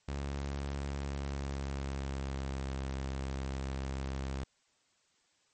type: tone with pitch glide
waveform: sawtooth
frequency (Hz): 69.8 to 67.03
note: C#2 to C2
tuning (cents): +13 to +42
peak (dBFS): -31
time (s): 0.08-4.44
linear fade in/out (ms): 5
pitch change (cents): -71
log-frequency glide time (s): 0.94-2.69
effects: white hiss -72 dBFS RMS until 5.53 s + MP3 32 kbps